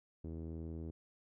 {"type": "tone with low-pass filter", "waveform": "sawtooth", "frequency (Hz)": 81.2, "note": "E2", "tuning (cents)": -26, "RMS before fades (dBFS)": -44, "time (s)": [0.24, 0.91], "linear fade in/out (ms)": 5, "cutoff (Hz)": 360, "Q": 2, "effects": []}